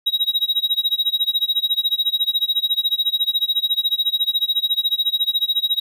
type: tone with tremolo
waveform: triangle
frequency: 3823 Hz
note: A#7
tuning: 43 cents sharp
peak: -12 dBFS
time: 0.06-5.8 s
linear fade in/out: 10 ms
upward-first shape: sine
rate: 14 Hz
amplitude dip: 95%
effects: none